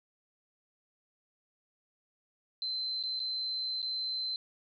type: tone with dropouts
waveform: sine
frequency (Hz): 4081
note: C8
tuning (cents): -44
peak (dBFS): -32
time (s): 2.62-4.36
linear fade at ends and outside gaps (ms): 1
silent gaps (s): 3.028-3.036 / 3.194-3.201 / 3.819-3.827
effects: none